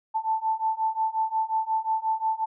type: beating tone pair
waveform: sine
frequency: 880 / 885.6 Hz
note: A5 / A5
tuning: 0 / +11 cents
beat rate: 5.6 Hz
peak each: -27 / -26 dBFS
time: 0.14-2.46 s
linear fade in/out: 20 ms
effects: none